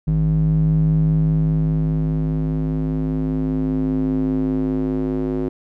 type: tone with band-pass filter sweep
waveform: square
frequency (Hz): 52.5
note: G#1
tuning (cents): +19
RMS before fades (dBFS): -19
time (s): 0.07-5.49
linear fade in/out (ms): 5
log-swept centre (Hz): 140 to 320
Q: 3.7
effects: none